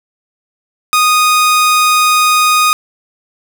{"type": "tone", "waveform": "sawtooth", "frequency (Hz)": 1240, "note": "D#6", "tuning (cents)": -6, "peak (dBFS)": -4, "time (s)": [0.93, 2.73], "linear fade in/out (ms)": 0, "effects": ["7-bit"]}